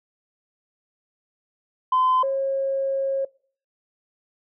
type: tone pair in turn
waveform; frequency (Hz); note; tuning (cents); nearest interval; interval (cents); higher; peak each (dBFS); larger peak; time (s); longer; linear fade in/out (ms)
sine; 1025 / 542.3; C6 / C#5; -36 / -38; major seventh; 1102; first; -15 / -20; first; 1.92-2.23 / 2.23-3.25; second; 5
effects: noise-tail reverb RT60 0.5 s tail -25 dB re dry + tanh soft clip ceiling -13 dBFS